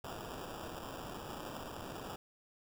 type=noise with sample-and-hold; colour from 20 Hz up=white; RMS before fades=-45 dBFS; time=0.04-2.16 s; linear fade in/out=2 ms; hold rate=2100 Hz; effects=none